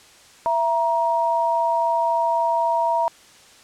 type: tone pair together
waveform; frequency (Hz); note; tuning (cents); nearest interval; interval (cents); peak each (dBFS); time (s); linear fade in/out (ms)
sine; 666.8 / 943; E5 / A#5; +20 / +20; tritone; 600; -22 / -19; 0.46-3.08; 0
effects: white hiss -49 dBFS RMS until 3.63 s + low-pass 8000 Hz 12 dB/octave